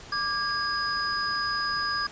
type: tone cluster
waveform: sine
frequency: 1178 / 1632 / 4975 Hz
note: D6 / G#6 / D#8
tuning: +5 / -31 / -1 cents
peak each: -30 dBFS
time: 0.12-2.07 s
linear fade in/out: 5 ms
effects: pink hiss -45 dBFS RMS until 2.11 s + resampled to 16000 Hz